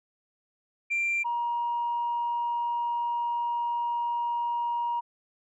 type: tone pair in turn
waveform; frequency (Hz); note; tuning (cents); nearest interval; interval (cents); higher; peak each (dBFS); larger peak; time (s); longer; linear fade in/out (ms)
sine; 2367 / 948.6; D7 / A#5; +13 / +30; octave + major third; 1583; first; -23 / -25; first; 0.9-1.24 / 1.24-5.01; second; 20
effects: tanh soft clip ceiling -22 dBFS